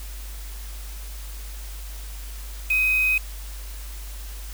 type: tone with quantisation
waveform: sine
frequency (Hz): 2517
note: D#7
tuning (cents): +19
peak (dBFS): -18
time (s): 2.7-3.18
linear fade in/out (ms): 5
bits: 5
effects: added 50 Hz sine -33 dBFS peak until 4.53 s + white hiss -43 dBFS RMS until 4.53 s